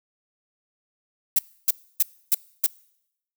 violet noise bursts, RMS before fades -18 dBFS, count 5, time 1.36-2.665 s, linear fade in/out 5 ms, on 29 ms, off 290 ms, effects noise-tail reverb RT60 0.8 s tail -24 dB re dry

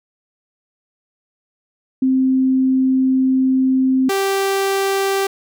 sine / sawtooth tone pair in turn, 261.6 / 390.9 Hz, C4 / G4, 0 / -5 cents, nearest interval perfect fifth, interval 695 cents, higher second, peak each -12 dBFS, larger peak neither, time 2.02-4.09 / 4.09-5.27 s, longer first, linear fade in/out 5 ms, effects none

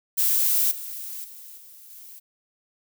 violet noise with level steps, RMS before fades -21 / -35 / -43 / -47 / -44 dBFS, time 0.17-2.2 s, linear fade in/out 20 ms, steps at 0.71 / 1.24 / 1.57 / 1.9 s, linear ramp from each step 5 ms, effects none

